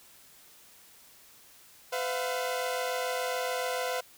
sawtooth tone cluster, 506 / 670 / 717 Hz, B4 / E5 / F5, +42 / +28 / +45 cents, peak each -28 / -33 / -32 dBFS, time 1.92-4.01 s, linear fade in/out 10 ms, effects white hiss -56 dBFS RMS until 4.17 s

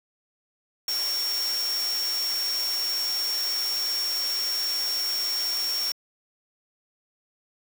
sine tone in noise, 5510 Hz, F8, 24 cents flat, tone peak -25 dBFS, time 0.88-5.92 s, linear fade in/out 2 ms, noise white, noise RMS -34 dBFS, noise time 0.88-5.92 s, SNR +6 dB, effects high-pass 400 Hz 12 dB/octave

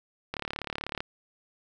click train, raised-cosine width 0.3 ms, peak -16 dBFS, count 25, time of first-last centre 0.34-1.005 s, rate 36.1 Hz, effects none

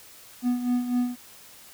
triangle tone with tremolo, 245.9 Hz, B3, 7 cents flat, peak -18 dBFS, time 0.42-1.16 s, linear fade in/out 50 ms, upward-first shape sine, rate 4 Hz, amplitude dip 65%, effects white hiss -49 dBFS RMS until 1.73 s

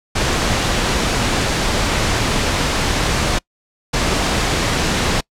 pink noise bursts at uneven times, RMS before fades -17 dBFS, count 2, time 0.15-3.39 / 3.93-5.21 s, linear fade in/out 10 ms, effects noise-tail reverb RT60 0.1 s tail -26 dB re dry + low-pass 7000 Hz 12 dB/octave

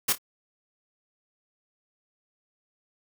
white noise with echo, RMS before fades -23 dBFS, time 0.08-0.13 s, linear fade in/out 10 ms, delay 27 ms, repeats 2, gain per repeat -13 dB, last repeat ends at 0.184 s, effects none

